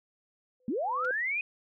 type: tone with exponential growth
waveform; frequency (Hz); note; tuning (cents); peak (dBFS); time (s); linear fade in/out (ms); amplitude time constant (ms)
sine; 505; B4; +39; -29; 0.6-1.11; 2; 110
type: linear sweep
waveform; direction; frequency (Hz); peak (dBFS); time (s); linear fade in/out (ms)
sine; up; 198.3 to 2529; -28; 0.68-1.41; 2
type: clicks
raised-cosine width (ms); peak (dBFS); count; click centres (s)
0.2; -34; 2; 1.047 / 1.052
effects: none